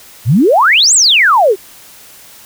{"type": "exponential two-way sweep", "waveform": "sine", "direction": "up then down", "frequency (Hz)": [98, 8372, 355.3], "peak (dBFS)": -5, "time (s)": [0.25, 1.56], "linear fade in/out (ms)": 50, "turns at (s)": 0.94, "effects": ["white hiss -38 dBFS RMS until 2.45 s"]}